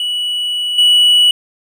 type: tone with level steps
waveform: triangle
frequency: 2943 Hz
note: F#7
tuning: 10 cents flat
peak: -14 / -5 dBFS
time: 0-1.31 s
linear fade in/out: 2 ms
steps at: 0.78 s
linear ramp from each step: 5 ms
effects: none